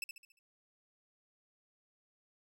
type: tone with echo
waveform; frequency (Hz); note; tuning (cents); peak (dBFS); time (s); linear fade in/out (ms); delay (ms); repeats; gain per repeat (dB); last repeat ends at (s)
sawtooth; 2637; E7; 0; -33; 0.02-0.04; 2; 70; 5; -7; 0.39
effects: none